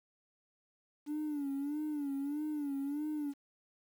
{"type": "tone with vibrato", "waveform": "triangle", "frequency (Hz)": 290, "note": "D4", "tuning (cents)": -22, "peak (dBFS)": -31, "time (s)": [1.06, 3.34], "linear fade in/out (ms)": 50, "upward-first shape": "sine", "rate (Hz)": 1.6, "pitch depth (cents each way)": 93, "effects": ["tanh soft clip ceiling -30 dBFS", "10-bit"]}